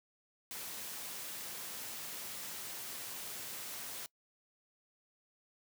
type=noise; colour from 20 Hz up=white; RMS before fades=-44 dBFS; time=0.51-4.06 s; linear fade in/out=0 ms; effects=noise-tail reverb RT60 0.1 s tail -23 dB re dry + high-pass 100 Hz 12 dB/octave